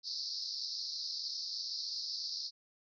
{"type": "band-pass noise", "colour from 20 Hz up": "pink", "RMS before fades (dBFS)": -40, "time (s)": [0.03, 2.51], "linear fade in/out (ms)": 50, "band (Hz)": [4200, 5400], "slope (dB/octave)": 96, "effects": []}